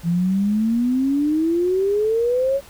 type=exponential sweep; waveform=sine; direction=up; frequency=165.9 to 562 Hz; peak=-16 dBFS; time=0.03-2.61 s; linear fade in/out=50 ms; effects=added 60 Hz sine -50 dBFS peak until 2.69 s + pink hiss -45 dBFS RMS until 2.69 s